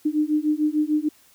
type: beating tone pair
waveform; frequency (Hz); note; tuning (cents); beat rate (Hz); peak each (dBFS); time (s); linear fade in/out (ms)
sine; 300 / 306.7; D4 / D#4; +37 / -25; 6.7; -22; 0.05-1.09; 10
effects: white hiss -56 dBFS RMS until 1.34 s